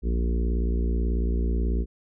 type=harmonic tone; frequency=58.27 Hz; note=A#1; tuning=in tune; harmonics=1 / 3 / 4 / 5 / 6 / 7 / 8; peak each=-22 / -34 / -34 / -40 / -37 / -38 / -44 dBFS; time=0.02-1.86 s; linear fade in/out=50 ms; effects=none